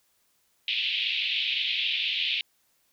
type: band-pass noise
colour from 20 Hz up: pink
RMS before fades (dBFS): -28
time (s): 0.68-2.41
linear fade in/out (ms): 2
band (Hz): 2500 to 3700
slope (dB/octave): 48
effects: white hiss -69 dBFS RMS until 2.92 s